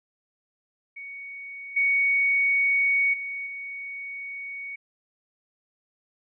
sine tone with level steps, 2233 Hz, C#7, 12 cents sharp, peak -36 / -19 / -30 / -33 dBFS, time 0.96-4.76 s, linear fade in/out 10 ms, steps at 1.76 / 3.13 / 3.46 s, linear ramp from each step 10 ms, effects none

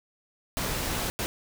pink noise bursts at uneven times, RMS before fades -30 dBFS, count 2, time 0.57-1.1 / 1.19-1.26 s, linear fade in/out 0 ms, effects none

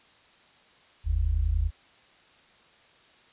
sine tone pair together, 47.26 / 77.78 Hz, F#1 / D#2, +37 / 0 cents, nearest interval major sixth, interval 863 cents, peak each -25 dBFS, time 1.04-1.71 s, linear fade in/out 50 ms, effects white hiss -58 dBFS RMS until 3.32 s + resampled to 8000 Hz

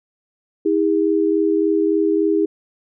sine tone pair together, 321.2 / 404.7 Hz, E4 / G#4, -45 / -45 cents, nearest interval major third, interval 400 cents, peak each -17 dBFS, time 0.65-2.46 s, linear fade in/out 10 ms, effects none

